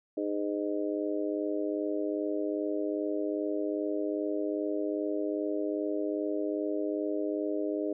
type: harmonic tone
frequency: 102.5 Hz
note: G#2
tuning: 22 cents flat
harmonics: 3 / 4 / 5 / 6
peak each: -32 / -34 / -38 / -36 dBFS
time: 0.17-7.93 s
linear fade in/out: 5 ms
effects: none